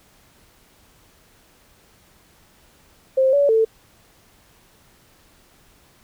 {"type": "tone with pitch steps", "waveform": "sine", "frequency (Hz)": [527, 569, 445.4], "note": ["C5", "C#5", "A4"], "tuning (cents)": [12, 45, 21], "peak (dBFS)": -13, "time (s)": [3.17, 3.65], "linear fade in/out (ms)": 10, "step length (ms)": 160, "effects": ["pink hiss -55 dBFS RMS until 6.03 s"]}